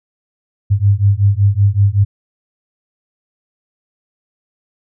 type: beating tone pair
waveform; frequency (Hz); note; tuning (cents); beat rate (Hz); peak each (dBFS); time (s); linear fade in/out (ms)
sine; 98 / 103.3; G2 / G#2; 0 / -9; 5.3; -12; 0.7-2.05; 20
effects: none